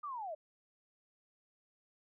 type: linear sweep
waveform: sine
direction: down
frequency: 1233 to 587.3 Hz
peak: -39 dBFS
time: 0.03-0.35 s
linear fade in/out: 10 ms
effects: none